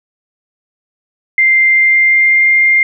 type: tone with pitch glide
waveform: sine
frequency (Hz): 2093 to 2109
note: C7 to C7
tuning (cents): 0 to +13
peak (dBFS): -6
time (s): 1.38-2.83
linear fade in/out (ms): 2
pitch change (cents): +13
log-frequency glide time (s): 1.69-2.52
effects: none

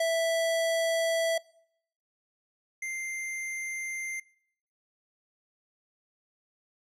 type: tone pair in turn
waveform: square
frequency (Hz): 659.3 / 2093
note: E5 / C7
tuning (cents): 0 / 0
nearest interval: octave + minor sixth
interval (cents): 2000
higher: second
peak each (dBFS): -25 / -33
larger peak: first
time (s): 0-1.38 / 2.82-4.2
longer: neither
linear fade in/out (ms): 5
effects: noise-tail reverb RT60 0.7 s tail -24 dB re dry + low-pass 12000 Hz 12 dB/octave

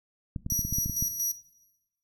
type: clicks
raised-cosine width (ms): 5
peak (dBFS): -20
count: 10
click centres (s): 0.362 / 0.464 / 0.522 / 0.592 / 0.65 / 0.726 / 0.785 / 0.86 / 0.897 / 1.025
type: tone with tremolo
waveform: sawtooth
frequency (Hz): 5800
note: F#8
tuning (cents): -35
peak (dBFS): -23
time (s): 0.5-1.32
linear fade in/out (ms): 2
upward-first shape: square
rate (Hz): 4.3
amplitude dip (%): 50
effects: noise-tail reverb RT60 1.0 s tail -17 dB re dry

